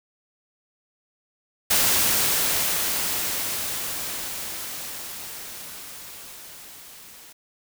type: noise with level ramp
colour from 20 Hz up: white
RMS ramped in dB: -19 to -46 dBFS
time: 1.7-7.33 s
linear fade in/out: 10 ms
effects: none